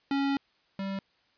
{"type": "tone pair in turn", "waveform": "square", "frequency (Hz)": [277.2, 194.88], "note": ["C#4", "G3"], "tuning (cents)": [0, -10], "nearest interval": "tritone", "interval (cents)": 610, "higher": "first", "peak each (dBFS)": [-26, -32], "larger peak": "first", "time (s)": [[0.11, 0.37], [0.79, 0.99]], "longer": "first", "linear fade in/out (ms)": 2, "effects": ["white hiss -68 dBFS RMS until 1.37 s", "resampled to 11025 Hz"]}